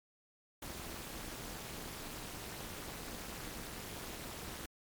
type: noise with amplitude modulation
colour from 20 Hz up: pink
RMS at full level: -41 dBFS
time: 0.62-4.66 s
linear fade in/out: 5 ms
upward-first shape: sine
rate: 273 Hz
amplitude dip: 100%
effects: MP3 96 kbps